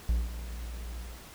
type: tone with ADSR envelope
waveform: triangle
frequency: 58.27 Hz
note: A#1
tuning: in tune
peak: -20 dBFS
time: 0.09-1.25 s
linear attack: 3 ms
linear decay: 200 ms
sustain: -14 dB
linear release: 270 ms
effects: pink hiss -49 dBFS RMS until 1.34 s